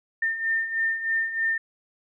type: beating tone pair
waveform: sine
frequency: 1806 / 1809.2 Hz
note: A6 / A6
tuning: +45 / +48 cents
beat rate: 3.2 Hz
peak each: -30 / -24 dBFS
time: 0.22-1.58 s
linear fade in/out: 5 ms
effects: none